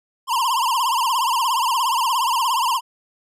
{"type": "tone with vibrato", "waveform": "square", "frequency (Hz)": 987.8, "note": "B5", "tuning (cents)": 0, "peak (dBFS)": -18, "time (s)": [0.27, 2.81], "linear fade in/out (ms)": 50, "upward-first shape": "triangle", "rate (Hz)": 17, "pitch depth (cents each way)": 190, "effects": ["resampled to 32000 Hz"]}